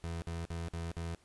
30% pulse tone bursts, 83.8 Hz, E2, 29 cents sharp, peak -34 dBFS, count 5, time 0.04-1.148 s, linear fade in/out 0 ms, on 180 ms, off 52 ms, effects pink hiss -67 dBFS RMS until 1.24 s + resampled to 24000 Hz

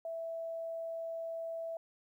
sine tone, 659.3 Hz, E5, in tune, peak -37 dBFS, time 0.05-1.77 s, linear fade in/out 2 ms, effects 12-bit

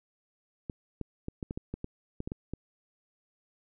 clicks, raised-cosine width 3 ms, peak -22 dBFS, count 12, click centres 0.698 / 1.013 / 1.284 / 1.428 / 1.509 / 1.575 / 1.74 / 1.844 / 2.204 / 2.275 / 2.319 / 2.536 s, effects none

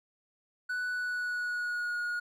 triangle tone with pitch glide, 1485 to 1442.7 Hz, F#6 to F#6, +6 to -44 cents, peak -29 dBFS, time 0.69-2.2 s, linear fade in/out 10 ms, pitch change -50 cents, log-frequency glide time 0.88-1.97 s, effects none

